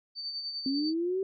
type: tone with tremolo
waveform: sine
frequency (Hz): 4574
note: D8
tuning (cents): -47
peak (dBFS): -32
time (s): 0.15-0.94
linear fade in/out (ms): 50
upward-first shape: sine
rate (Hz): 10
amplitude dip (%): 45
type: linear sweep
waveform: sine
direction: up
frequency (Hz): 261.6 to 390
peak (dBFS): -27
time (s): 0.66-1.23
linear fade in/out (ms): 2
effects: none